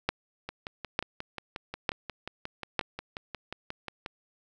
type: two click trains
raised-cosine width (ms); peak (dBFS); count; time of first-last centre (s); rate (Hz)
0.3; -9 / -20; 4 / 21; 0.09-2.793 / 0.49-4.061; 1.11 / 5.6
effects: none